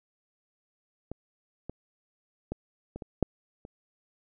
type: clicks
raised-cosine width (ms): 2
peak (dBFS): -23 / -23 / -19 / -25 / -25 / -9 / -30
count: 7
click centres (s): 1.116 / 1.696 / 2.52 / 2.96 / 3.022 / 3.227 / 3.651
effects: none